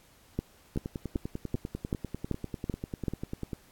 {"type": "two click trains", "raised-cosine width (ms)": 3, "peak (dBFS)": [-21, -16], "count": [29, 8], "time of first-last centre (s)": [[0.76, 3.532], [0.39, 3.082]], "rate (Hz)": [10.1, 2.6], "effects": ["pink hiss -60 dBFS RMS until 3.71 s", "AAC 64 kbps"]}